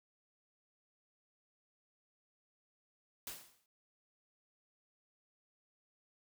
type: noise with exponential decay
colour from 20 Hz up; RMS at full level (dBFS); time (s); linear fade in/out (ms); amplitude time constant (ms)
white; -42; 3.27-3.66; 2; 83
effects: none